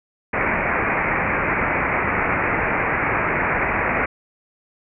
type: low-pass noise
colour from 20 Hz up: white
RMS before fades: -21 dBFS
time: 0.33-4.06 s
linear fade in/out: 5 ms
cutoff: 2400 Hz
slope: 96 dB/octave
effects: none